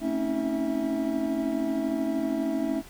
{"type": "tone cluster", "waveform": "triangle", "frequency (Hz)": [222.9, 264.1, 277, 320.8, 657], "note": ["A3", "C4", "C#4", "E4", "E5"], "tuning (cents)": [23, 16, -1, -47, -6], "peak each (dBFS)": [-31, -34, -27, -28, -32], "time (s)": [0, 2.83], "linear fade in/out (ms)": 50, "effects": ["pink hiss -49 dBFS RMS until 2.89 s"]}